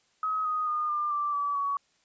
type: tone with pitch steps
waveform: sine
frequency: 1272 / 1246.5 / 1221.6 / 1197.1 / 1173.2 / 1149.7 / 1126.7 Hz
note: D#6 / D#6 / D#6 / D6 / D6 / D6 / C#6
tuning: +38 / +3 / -32 / +33 / -2 / -37 / +28 cents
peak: -26 dBFS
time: 0.23-1.77 s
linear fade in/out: 2 ms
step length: 220 ms
effects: white hiss -68 dBFS RMS until 2.04 s + resampled to 16000 Hz